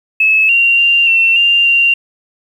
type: tone with pitch steps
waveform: sine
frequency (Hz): 2594 / 2761 / 2781 / 2703 / 2790 / 2769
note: E7 / F7 / F7 / E7 / F7 / F7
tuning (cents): -28 / -20 / -8 / +43 / -2 / -15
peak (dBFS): -7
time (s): 0.2-1.94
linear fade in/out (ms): 5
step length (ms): 290
effects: 7-bit